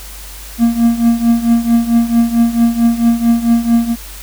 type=tone with tremolo; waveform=triangle; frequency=233.1 Hz; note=A#3; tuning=in tune; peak=-3 dBFS; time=0.58-3.96 s; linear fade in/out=50 ms; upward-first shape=triangle; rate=4.5 Hz; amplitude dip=85%; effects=added 50 Hz sine -31 dBFS peak until 4.22 s + white hiss -33 dBFS RMS until 4.22 s